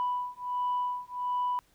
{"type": "beating tone pair", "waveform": "sine", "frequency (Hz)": [987.8, 989.2], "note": ["B5", "B5"], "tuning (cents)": [0, 3], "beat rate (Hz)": 1.4, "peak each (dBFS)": -31, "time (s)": [0, 1.59], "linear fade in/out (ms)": 0, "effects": ["tanh soft clip ceiling -23 dBFS", "pink hiss -66 dBFS RMS until 1.74 s"]}